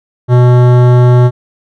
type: tone with hard clipping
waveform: sine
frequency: 123.47 Hz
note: B2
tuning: in tune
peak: -5 dBFS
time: 0.28-1.31 s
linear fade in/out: 50 ms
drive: 16 dB
effects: none